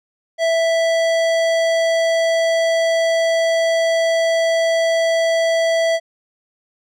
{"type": "tone with hard clipping", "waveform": "sine", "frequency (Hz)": 659.3, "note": "E5", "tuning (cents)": 0, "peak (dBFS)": -16, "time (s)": [0.38, 6], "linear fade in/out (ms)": 50, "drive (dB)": 16, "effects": []}